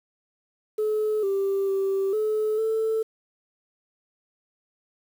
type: tone with pitch steps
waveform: sine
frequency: 428.5 / 392.3 / 388.9 / 430.4 / 442.4 Hz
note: A4 / G4 / G4 / A4 / A4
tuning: -46 / +1 / -14 / -38 / +9 cents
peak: -20 dBFS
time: 0.78-3.03 s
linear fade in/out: 10 ms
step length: 450 ms
effects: tanh soft clip ceiling -19 dBFS + 8-bit